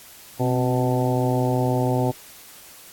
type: harmonic tone with a mistuned harmonic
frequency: 125.5 Hz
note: B2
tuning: 28 cents sharp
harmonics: 1 / 2 / 3 / 4 / 5 / 6 / 7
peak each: -22 / -25 / -27 / -28 / -29 / -30 / -30 dBFS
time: 0.39-2.12 s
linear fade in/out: 20 ms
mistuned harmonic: 2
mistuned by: +52 cents
effects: white hiss -45 dBFS RMS until 2.92 s + AAC 64 kbps